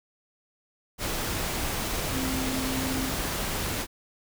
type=tone in noise; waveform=sine; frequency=261.6 Hz; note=C4; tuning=in tune; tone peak=-30 dBFS; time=2.12-3.13 s; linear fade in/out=50 ms; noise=pink; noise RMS=-30 dBFS; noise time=0.98-3.87 s; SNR=-3 dB; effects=none